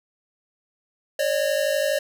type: tone pair together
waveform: square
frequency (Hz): 553 / 605.1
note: C#5 / D#5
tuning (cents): -4 / -48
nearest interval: major second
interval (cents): 156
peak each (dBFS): -24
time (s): 1.19-1.99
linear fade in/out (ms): 5
effects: none